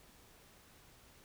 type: silence
effects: pink hiss -62 dBFS RMS until 1.24 s